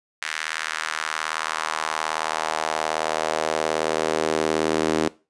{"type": "tone with high-pass filter sweep", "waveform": "sawtooth", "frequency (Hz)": 78.8, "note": "D#2", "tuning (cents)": 23, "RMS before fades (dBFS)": -25, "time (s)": [0.22, 5.08], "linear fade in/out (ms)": 0, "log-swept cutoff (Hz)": [1800, 320], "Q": 1.8, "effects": ["noise-tail reverb RT60 0.3 s tail -20 dB re dry", "resampled to 22050 Hz"]}